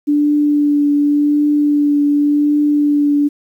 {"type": "tone with vibrato", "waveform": "sine", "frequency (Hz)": 292.3, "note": "D4", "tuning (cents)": -8, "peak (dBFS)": -10, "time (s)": [0.07, 3.29], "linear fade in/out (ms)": 20, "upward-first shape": "triangle", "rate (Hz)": 0.89, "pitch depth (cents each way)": 18, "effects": ["8-bit"]}